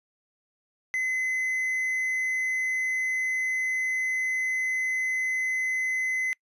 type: tone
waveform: triangle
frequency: 2038 Hz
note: C7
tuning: 46 cents flat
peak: -23 dBFS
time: 0.94-6.33 s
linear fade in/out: 0 ms
effects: noise-tail reverb RT60 0.1 s tail -26 dB re dry + resampled to 32000 Hz